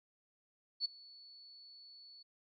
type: tone with ADSR envelope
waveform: sine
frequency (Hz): 4435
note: C#8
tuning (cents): 0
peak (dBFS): -30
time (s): 0.8-2.23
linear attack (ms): 50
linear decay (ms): 12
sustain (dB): -24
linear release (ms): 11
effects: none